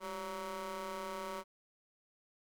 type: ring-modulated tone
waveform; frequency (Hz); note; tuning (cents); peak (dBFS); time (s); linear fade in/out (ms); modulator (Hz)
20% pulse; 185; F#3; 0; -32; 0-1.44; 50; 757
effects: none

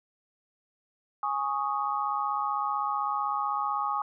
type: chord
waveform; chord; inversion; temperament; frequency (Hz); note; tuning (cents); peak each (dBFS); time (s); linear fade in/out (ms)
sine; Ab suspended fourth; none; equal; 830.6 / 1108.7 / 1244.5; Ab5 / Db6 / Eb6; 0 / 0 / 0; -31; 1.23-4.02; 2
effects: none

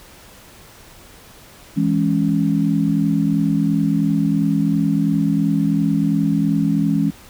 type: chord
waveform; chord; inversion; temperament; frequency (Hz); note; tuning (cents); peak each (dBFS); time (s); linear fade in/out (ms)
sine; C# minor; first; equal; 164.81 / 207.7 / 277.2; E3 / G#3 / C#4; 0 / 0 / 0; -19; 1.76-7.11; 20
effects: pink hiss -44 dBFS RMS until 7.29 s

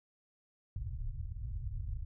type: low-pass noise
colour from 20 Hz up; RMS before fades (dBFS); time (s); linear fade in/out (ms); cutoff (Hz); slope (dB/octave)
pink; -39; 0.76-2.05; 5; 120; 48
effects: none

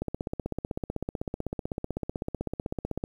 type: click train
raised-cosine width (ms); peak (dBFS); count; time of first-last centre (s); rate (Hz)
2; -17; 49; 0.02-3.039; 15.9
effects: 9-bit

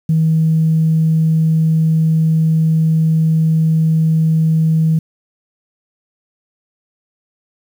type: tone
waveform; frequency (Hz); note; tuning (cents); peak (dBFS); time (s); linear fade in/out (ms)
sine; 160; D#3; +49; -9; 0.09-4.99; 5
effects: tanh soft clip ceiling -5 dBFS + 7-bit

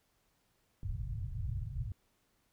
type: low-pass noise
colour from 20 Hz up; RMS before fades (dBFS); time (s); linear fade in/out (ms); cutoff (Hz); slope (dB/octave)
white; -38; 0.83-1.92; 2; 130; 48
effects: pink hiss -75 dBFS RMS until 2.52 s

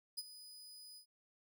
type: tone with ADSR envelope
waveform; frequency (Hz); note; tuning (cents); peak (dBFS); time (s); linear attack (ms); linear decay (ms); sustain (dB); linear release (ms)
sawtooth; 4978; D#8; 0; -35; 0.17-1.06; 15; 35; -15; 92
effects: none

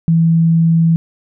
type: tone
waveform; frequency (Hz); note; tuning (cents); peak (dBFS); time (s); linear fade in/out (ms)
sine; 164.81; E3; 0; -8; 0.08-0.96; 0
effects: none

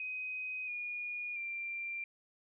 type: tone with pitch steps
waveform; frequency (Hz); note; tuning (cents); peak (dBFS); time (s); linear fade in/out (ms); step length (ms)
sine; 2513 / 2440 / 2369; D#7 / D#7 / D7; +17 / -34 / +14; -37; 0-2.04; 2; 680
effects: none

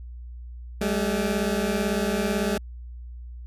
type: beating tone pair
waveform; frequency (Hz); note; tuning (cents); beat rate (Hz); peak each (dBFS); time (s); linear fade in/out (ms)
20% pulse; 196 / 214; G3 / A3; 0 / -48; 18; -21; 0.81-2.58; 5
effects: added 60 Hz sine -36 dBFS peak until 3.46 s + resampled to 32000 Hz

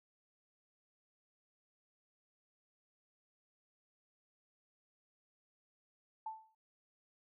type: tone with exponential decay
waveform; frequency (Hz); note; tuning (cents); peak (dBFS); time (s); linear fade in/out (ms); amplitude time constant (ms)
sine; 880; A5; 0; -37; 6.26-6.55; 5; 61
effects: noise-tail reverb RT60 0.2 s tail -22 dB re dry

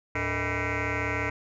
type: tone with frequency modulation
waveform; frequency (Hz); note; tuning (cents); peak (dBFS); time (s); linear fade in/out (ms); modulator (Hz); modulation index
sine; 984; B5; -7; -24; 0.15-1.3; 5; 182; 7.5
effects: tanh soft clip ceiling -24 dBFS

